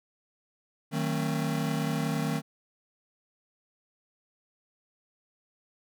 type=chord; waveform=square; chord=D# diminished seventh; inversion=none; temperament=just; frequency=155.56 / 186.68 / 224 / 268.8 Hz; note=D#3 / F#3 / A3 / C4; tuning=0 / +16 / +31 / +47 cents; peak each=-31 / -37 / -34 / -35 dBFS; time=0.91-2.42 s; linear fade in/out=50 ms; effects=none